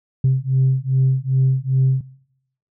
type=beating tone pair; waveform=sine; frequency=130.81 / 133.31 Hz; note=C3 / C3; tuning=0 / +33 cents; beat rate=2.5 Hz; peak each=-16 dBFS; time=0.24-2.01 s; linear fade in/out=5 ms; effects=noise-tail reverb RT60 0.8 s tail -22 dB re dry + tanh soft clip ceiling -9 dBFS